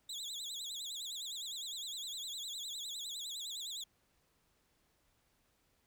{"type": "tone with vibrato", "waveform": "30% pulse", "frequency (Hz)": 3648, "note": "A#7", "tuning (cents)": -38, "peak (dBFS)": -38, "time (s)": [0.09, 3.84], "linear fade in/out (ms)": 5, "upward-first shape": "sine", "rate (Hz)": 9.8, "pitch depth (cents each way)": 180, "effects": ["pink hiss -75 dBFS RMS until 5.86 s"]}